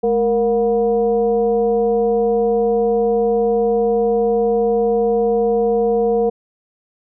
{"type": "tone with frequency modulation", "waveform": "sine", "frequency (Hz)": 466.2, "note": "A#4", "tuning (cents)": 0, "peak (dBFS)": -13, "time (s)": [0.03, 6.3], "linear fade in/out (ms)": 10, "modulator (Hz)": 255, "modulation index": 0.64, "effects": []}